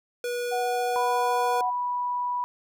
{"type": "tone", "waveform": "square", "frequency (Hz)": 485.2, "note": "B4", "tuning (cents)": -31, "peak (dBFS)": -28, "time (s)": [0.24, 1.61], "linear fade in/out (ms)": 2}
{"type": "tone with vibrato", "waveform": "sine", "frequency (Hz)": 740, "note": "F#5", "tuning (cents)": 0, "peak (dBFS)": -26, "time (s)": [0.51, 1.71], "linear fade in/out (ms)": 20, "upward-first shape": "triangle", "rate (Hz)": 14, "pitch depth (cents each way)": 12}
{"type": "tone with pitch glide", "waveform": "sine", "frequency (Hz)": [987.8, 981], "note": ["B5", "B5"], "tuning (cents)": [0, -12], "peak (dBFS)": -25, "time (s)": [0.96, 2.44], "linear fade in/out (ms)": 0, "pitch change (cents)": -12, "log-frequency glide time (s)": [1.4, 1.84]}
{"effects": []}